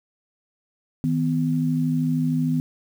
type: tone pair together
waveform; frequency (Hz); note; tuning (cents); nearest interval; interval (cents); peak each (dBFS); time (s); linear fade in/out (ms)
sine; 158.3 / 251.3; D#3 / B3; +30 / +30; minor sixth; 800; -22; 1.04-2.6; 0
effects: 8-bit